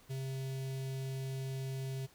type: tone with notch filter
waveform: square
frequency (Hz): 133.3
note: C3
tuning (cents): +33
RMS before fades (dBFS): -39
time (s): 0.09-2.07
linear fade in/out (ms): 20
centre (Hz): 1200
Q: 0.65
effects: pink hiss -63 dBFS RMS until 2.14 s